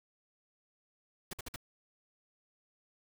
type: noise bursts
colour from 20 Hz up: pink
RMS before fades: -41 dBFS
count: 4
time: 1.31-1.561 s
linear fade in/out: 5 ms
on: 23 ms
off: 53 ms
effects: none